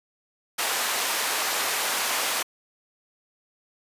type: high-pass noise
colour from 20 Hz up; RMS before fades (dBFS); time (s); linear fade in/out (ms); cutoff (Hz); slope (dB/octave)
pink; -26; 0.58-2.43; 10; 730; 12
effects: resampled to 32000 Hz